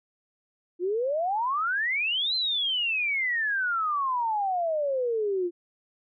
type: exponential two-way sweep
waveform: sine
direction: up then down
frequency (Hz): 340.1 to 4145 to 340.1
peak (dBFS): -24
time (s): 0.79-5.51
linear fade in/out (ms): 50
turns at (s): 2.35
effects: none